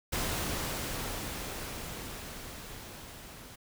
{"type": "noise with level ramp", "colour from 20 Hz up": "pink", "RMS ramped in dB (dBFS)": [-32, -49], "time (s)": [0.12, 3.56], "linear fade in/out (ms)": 10, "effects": []}